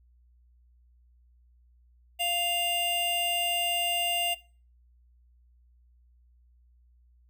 square tone pair together, 697.2 / 2794 Hz, F5 / F7, -3 / 0 cents, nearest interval 2 octaves, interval 2403 cents, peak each -32 / -28 dBFS, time 2.19-4.35 s, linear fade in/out 20 ms, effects noise-tail reverb RT60 0.4 s tail -20 dB re dry + added 60 Hz sine -58 dBFS peak until 7.29 s

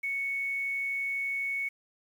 sine tone with quantisation, 2217 Hz, C#7, in tune, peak -29 dBFS, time 0.03-1.69 s, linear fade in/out 10 ms, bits 9, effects none

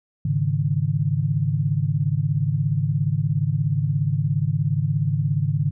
sine chord, Ab suspended fourth, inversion none, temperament equal, 103.83 / 138.59 / 155.56 Hz, Ab2 / Db3 / Eb3, 0 / 0 / 0 cents, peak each -25 / -22 / -23 dBFS, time 0.25-5.71 s, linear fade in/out 5 ms, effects none

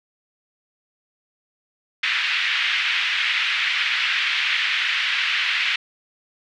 pink band-pass noise, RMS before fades -22 dBFS, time 2.03-5.76 s, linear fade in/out 5 ms, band 1800 to 3300 Hz, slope 24 dB/octave, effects none

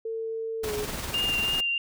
sine tone with pitch glide, 449.4 to 419.3 Hz, A4 to G#4, +37 to +17 cents, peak -29 dBFS, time 0.05-0.85 s, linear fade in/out 5 ms, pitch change -120 cents, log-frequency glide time 0.6-0.73 s
pink noise with tremolo, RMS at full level -32 dBFS, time 0.63-1.61 s, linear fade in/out 10 ms, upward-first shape triangle, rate 20 Hz, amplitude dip 45%
sine tone with vibrato, 2800 Hz, F7, 4 cents sharp, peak -24 dBFS, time 1.14-1.78 s, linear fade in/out 2 ms, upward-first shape triangle, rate 3.1 Hz, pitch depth 21 cents each way
effects none

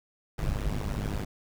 brown noise with amplitude modulation, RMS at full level -26 dBFS, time 0.38-1.25 s, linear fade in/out 10 ms, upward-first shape sine, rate 102 Hz, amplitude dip 95%, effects none

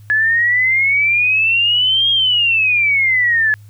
sine exponential two-way sweep, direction up then down, 1704 to 3268 to 1704 Hz, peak -11 dBFS, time 0.1-3.54 s, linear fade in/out 0 ms, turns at 2.1 s, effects added 104 Hz sine -37 dBFS peak until 3.69 s + white hiss -56 dBFS RMS until 3.69 s

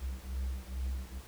triangle beating tone pair, 63.8 / 66.1 Hz, C2 / C2, -43 / +18 cents, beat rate 2.3 Hz, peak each -35 / -36 dBFS, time 0-1.22 s, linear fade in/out 50 ms, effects pink hiss -54 dBFS RMS until 1.27 s

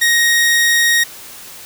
sawtooth tone, 1874 Hz, A#6, 9 cents sharp, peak -7 dBFS, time 0.01-1.04 s, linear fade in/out 10 ms, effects white hiss -35 dBFS RMS until 1.65 s

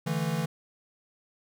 square chord, D suspended second, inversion none, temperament equal, 146.83 / 164.81 / 220 Hz, D3 / E3 / A3, 0 / 0 / 0 cents, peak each -33 / -30 / -36 dBFS, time 0.06-0.46 s, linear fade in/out 10 ms, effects none

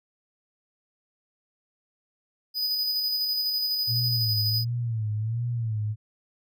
square tone with tremolo, 4978 Hz, D#8, in tune, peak -24 dBFS, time 2.54-4.65 s, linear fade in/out 50 ms, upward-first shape square, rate 12 Hz, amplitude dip 25%
sine tone with vibrato, 113 Hz, A2, 47 cents sharp, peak -25 dBFS, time 3.87-5.96 s, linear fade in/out 50 ms, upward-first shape sine, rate 1.4 Hz, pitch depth 110 cents each way
effects none

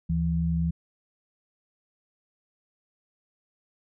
sine tone pair together, 74.65 / 166 Hz, D2 / E3, +29 / +12 cents, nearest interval octave + major second, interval 1383 cents, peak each -28 / -24 dBFS, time 0.09-0.71 s, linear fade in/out 10 ms, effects none

